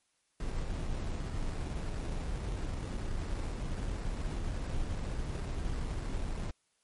brown noise with sample-and-hold, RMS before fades -35 dBFS, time 0.4-6.51 s, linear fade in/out 2 ms, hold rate 3150 Hz, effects white hiss -75 dBFS RMS until 6.83 s + MP3 48 kbps

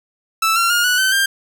sawtooth tone with pitch steps, 1318.5 / 1368.9 / 1421.3 / 1475.7 / 1532.2 / 1590.8 Hz, E6 / F6 / F6 / F#6 / G6 / G6, 0 / -35 / +30 / -5 / -40 / +25 cents, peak -10 dBFS, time 0.42-1.26 s, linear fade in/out 5 ms, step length 140 ms, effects none

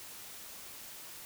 silence, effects white hiss -48 dBFS RMS until 1.25 s

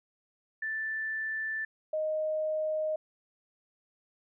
sine tone pair in turn, 1763 / 621.6 Hz, A6 / D#5, +3 / -2 cents, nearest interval octave + tritone, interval 1805 cents, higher first, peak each -31 / -28 dBFS, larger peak second, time 0.62-1.65 / 1.93-2.96 s, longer neither, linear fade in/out 5 ms, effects none

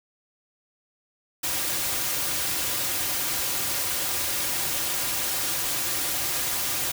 white noise with comb filter, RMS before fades -27 dBFS, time 1.43-6.92 s, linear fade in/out 10 ms, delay 4.6 ms, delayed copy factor -0.55, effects none

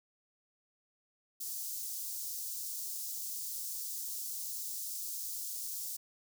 white high-pass noise, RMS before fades -40 dBFS, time 1.4-5.97 s, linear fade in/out 10 ms, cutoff 5100 Hz, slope 24 dB/octave, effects none

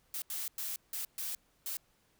blue noise bursts at uneven times, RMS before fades -38 dBFS, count 6, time 0.14-0.22 / 0.3-0.48 / 0.58-0.76 / 0.93-1.05 / 1.18-1.35 / 1.66-1.77 s, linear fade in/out 2 ms, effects pink hiss -71 dBFS RMS until 2.19 s

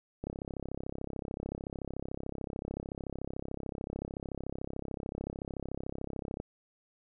click train, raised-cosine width 2 ms, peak -24 dBFS, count 208, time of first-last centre 0.24-6.401 s, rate 33.6 Hz, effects none

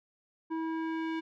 square tone with low-pass filter sweep, 323.6 Hz, E4, 32 cents flat, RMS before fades -34 dBFS, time 0.5-1.21 s, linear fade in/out 20 ms, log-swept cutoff 1100 to 2700 Hz, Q 1.2, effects none

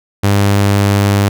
sawtooth tone, 100.5 Hz, G2, 44 cents sharp, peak -5 dBFS, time 0.23-1.29 s, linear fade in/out 10 ms, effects none

